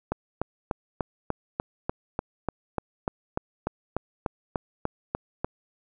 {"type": "click train", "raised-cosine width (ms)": 1, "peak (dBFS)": -12, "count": 19, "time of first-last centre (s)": [0.12, 5.445], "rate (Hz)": 3.38, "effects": []}